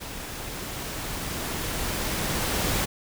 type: noise with level ramp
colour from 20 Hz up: pink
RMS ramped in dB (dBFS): -37 to -25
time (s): 0-2.86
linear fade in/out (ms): 20
effects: none